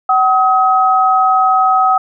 sine tone pair together, 757 / 1270.2 Hz, F#5 / D#6, +39 / +35 cents, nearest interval major sixth, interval 896 cents, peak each -11 dBFS, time 0.09-1.98 s, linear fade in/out 5 ms, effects none

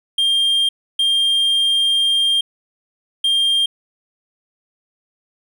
triangle tone bursts at uneven times, 3200 Hz, G7, 35 cents sharp, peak -12 dBFS, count 3, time 0.18-0.69 / 0.99-2.41 / 3.24-3.66 s, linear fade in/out 5 ms, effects none

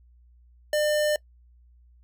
square tone, 600 Hz, D5, 37 cents sharp, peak -22 dBFS, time 0.73-1.16 s, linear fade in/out 2 ms, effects noise-tail reverb RT60 0.1 s tail -23 dB re dry + added 60 Hz sine -53 dBFS peak until 2.03 s

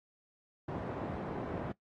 pink band-pass noise, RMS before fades -39 dBFS, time 0.68-1.72 s, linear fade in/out 5 ms, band 120 to 840 Hz, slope 12 dB/octave, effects noise-tail reverb RT60 0.1 s tail -18 dB re dry + AAC 32 kbps

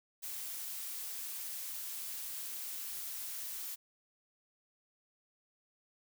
blue noise, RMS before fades -42 dBFS, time 0.22-3.76 s, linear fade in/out 20 ms, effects none

